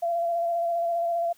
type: tone with vibrato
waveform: sine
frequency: 682 Hz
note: F5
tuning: 41 cents flat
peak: -23 dBFS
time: 0.02-1.33 s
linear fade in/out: 10 ms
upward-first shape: square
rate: 15 Hz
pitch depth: 18 cents each way
effects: white hiss -60 dBFS RMS until 1.37 s